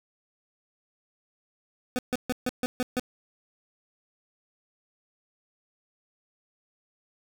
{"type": "tone bursts", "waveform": "25% pulse", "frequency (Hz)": 250.7, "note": "B3", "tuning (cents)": 26, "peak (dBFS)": -21, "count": 7, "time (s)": [1.96, 2.996], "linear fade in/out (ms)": 0, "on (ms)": 28, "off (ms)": 140, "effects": []}